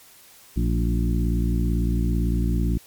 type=harmonic tone with a mistuned harmonic; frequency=57.9 Hz; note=A#1; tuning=11 cents flat; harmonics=1 / 2 / 3 / 4 / 5 / 6; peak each=-21 / -27 / -27 / -30 / -31 / -35 dBFS; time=0.56-2.78 s; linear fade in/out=10 ms; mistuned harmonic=4; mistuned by=-52 cents; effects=white hiss -50 dBFS RMS until 2.86 s + MP3 96 kbps